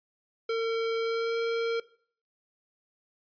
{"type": "tone with pitch glide", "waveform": "square", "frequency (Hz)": [454.5, 460.6], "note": ["A#4", "A#4"], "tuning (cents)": [-44, -21], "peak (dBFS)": -27, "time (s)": [0.49, 1.8], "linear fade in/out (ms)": 5, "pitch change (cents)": 23, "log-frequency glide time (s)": [0.98, 1.38], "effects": ["noise-tail reverb RT60 0.5 s tail -19 dB re dry", "resampled to 11025 Hz"]}